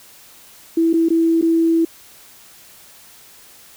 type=tone with dropouts; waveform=sine; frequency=329.6 Hz; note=E4; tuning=in tune; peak=-12 dBFS; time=0.77-1.85 s; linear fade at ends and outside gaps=5 ms; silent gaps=0.931-0.938 / 1.087-1.103 / 1.414-1.424 s; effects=white hiss -45 dBFS RMS until 3.76 s